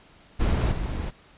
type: noise with level steps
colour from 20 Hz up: brown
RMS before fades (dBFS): -22 / -29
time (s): 0.39-1.11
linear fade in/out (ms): 20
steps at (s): 0.71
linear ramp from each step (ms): 10
effects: pink hiss -54 dBFS RMS until 1.37 s + resampled to 8000 Hz